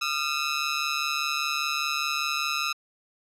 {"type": "ring-modulated tone", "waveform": "15% pulse", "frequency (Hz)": 1296, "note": "E6", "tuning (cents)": -30, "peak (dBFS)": -16, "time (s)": [0.01, 2.73], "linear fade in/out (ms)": 10, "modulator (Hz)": 72.5, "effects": ["low-pass 9000 Hz 12 dB/octave"]}